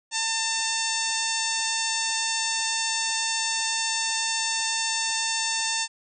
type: harmonic tone with a mistuned harmonic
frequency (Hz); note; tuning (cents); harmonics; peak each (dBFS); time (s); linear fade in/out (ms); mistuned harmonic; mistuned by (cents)
898; A5; +35; 1 / 2 / 3 / 4 / 5 / 6 / 7 / 8 / 9; -33 / -33 / -33 / -33 / -33 / -33 / -33 / -33 / -33; 0.11-5.88; 50; 8; -43
effects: none